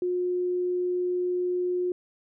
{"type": "tone", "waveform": "sine", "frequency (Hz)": 359.3, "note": "F4", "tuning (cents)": 49, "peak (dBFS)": -24, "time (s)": [0.02, 1.92], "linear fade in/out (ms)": 2, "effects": []}